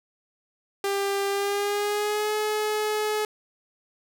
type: tone with pitch glide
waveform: sawtooth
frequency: 397.3 to 425.8 Hz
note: G4 to G#4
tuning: +23 to +43 cents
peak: -20 dBFS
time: 0.84-3.25 s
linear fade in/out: 2 ms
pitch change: +120 cents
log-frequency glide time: 1.29-2.34 s
effects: none